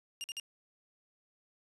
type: tone bursts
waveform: sawtooth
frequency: 2820 Hz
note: F7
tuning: 16 cents sharp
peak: -34 dBFS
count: 3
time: 0.21-0.398 s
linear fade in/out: 0 ms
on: 30 ms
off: 49 ms
effects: resampled to 24000 Hz + 12-bit